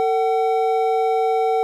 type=tone pair together; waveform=triangle; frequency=450 / 755.5 Hz; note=A4 / F#5; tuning=+39 / +36 cents; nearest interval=major sixth; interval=897 cents; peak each=-17 dBFS; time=0-1.63 s; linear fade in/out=0 ms; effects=none